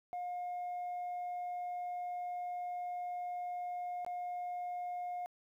sine tone with dropouts, 714 Hz, F5, 38 cents sharp, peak -35 dBFS, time 0.13-5.26 s, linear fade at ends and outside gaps 0 ms, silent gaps 4.048-4.064 s, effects tanh soft clip ceiling -36 dBFS + 12-bit

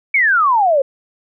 sine exponential sweep, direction down, 2300 to 523.3 Hz, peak -10 dBFS, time 0.14-0.82 s, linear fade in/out 5 ms, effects none

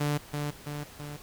sawtooth tone with echo, 146.83 Hz, D3, in tune, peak -22 dBFS, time 0-0.18 s, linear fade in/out 10 ms, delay 330 ms, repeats 3, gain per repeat -4 dB, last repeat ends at 1.17 s, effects pink hiss -49 dBFS RMS until 1.22 s

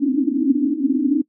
pink band-pass noise, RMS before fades -18 dBFS, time 0-1.22 s, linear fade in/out 5 ms, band 260 to 300 Hz, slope 96 dB/octave, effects noise-tail reverb RT60 0.1 s tail -21 dB re dry

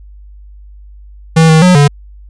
square tone with pitch steps, 161.7 / 158.8 / 181.5 / 144.1 Hz, E3 / D#3 / F#3 / D3, -33 / +36 / -33 / -33 cents, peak -4 dBFS, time 1.36-1.88 s, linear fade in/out 10 ms, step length 130 ms, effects added 50 Hz sine -32 dBFS peak until 2.29 s + resampled to 22050 Hz

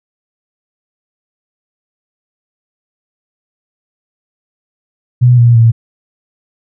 sine tone with pitch steps, 123.47 / 119.06 / 114.8 Hz, B2 / A#2 / A#2, 0 / +37 / -26 cents, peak -3 dBFS, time 5.21-5.72 s, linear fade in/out 20 ms, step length 170 ms, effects none

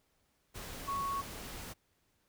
sine tone in noise, 1108.7 Hz, C#6, in tune, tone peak -33 dBFS, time 0.87-1.22 s, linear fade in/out 20 ms, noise pink, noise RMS -45 dBFS, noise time 0.54-1.74 s, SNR +9 dB, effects pink hiss -75 dBFS RMS until 2.28 s

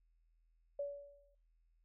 sine tone with exponential decay, 570 Hz, C#5, 48 cents sharp, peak -35 dBFS, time 0.79-1.35 s, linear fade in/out 5 ms, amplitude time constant 120 ms, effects noise-tail reverb RT60 0.4 s tail -21 dB re dry + added 41 Hz sine -70 dBFS peak until 1.84 s

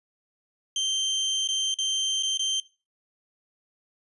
30% pulse tone with dropouts, 3136 Hz, G7, in tune, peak -21 dBFS, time 0.76-2.6 s, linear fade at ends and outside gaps 2 ms, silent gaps 1.475-1.487 / 1.742-1.786 / 2.226-2.232 / 2.374-2.393 s, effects noise-tail reverb RT60 0.3 s tail -18 dB re dry + resampled to 24000 Hz

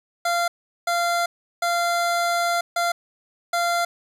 25% pulse tone bursts at uneven times, 691 Hz, F5, 19 cents flat, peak -16 dBFS, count 5, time 0.25-0.48 / 0.87-1.26 / 1.62-2.61 / 2.76-2.92 / 3.53-3.85 s, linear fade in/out 5 ms, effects low-pass 12000 Hz 12 dB/octave + 9-bit

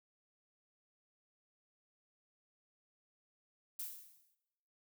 violet noise with exponential decay, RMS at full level -40 dBFS, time 3.79-4.35 s, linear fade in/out 5 ms, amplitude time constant 120 ms, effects noise-tail reverb RT60 1.0 s tail -19 dB re dry

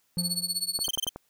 triangle tone with exponential decay, 174.61 Hz, F3, in tune, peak -25 dBFS, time 0.17-0.91 s, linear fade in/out 0 ms, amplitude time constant 160 ms
25% pulse tone with tremolo, 4416 Hz, C#8, 7 cents flat, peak -19 dBFS, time 0.18-0.88 s, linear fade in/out 5 ms, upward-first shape triangle, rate 16 Hz, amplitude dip 100%
click train, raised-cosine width 1 ms, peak -23 dBFS, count 5, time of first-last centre 0.79-1.16 s, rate 10.8 Hz
sawtooth tone bursts, 3122 Hz, G7, 8 cents flat, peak -22 dBFS, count 6, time 0.84-1.092 s, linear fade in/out 5 ms, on 22 ms, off 24 ms
effects white hiss -70 dBFS RMS until 1.29 s

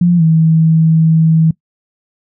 sine tone with pitch glide, 174.61 to 161.05 Hz, F3 to E3, 0 to -40 cents, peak -6 dBFS, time 0.01-1.51 s, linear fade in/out 5 ms, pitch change -140 cents, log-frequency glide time 0.17-0.22 s, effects noise-tail reverb RT60 0.1 s tail -21 dB re dry

